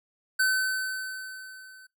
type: tone with level ramp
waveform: square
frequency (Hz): 1524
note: G6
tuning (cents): -49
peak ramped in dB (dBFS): -21 to -49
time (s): 0.39-1.87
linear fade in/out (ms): 10
effects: noise-tail reverb RT60 0.2 s tail -21 dB re dry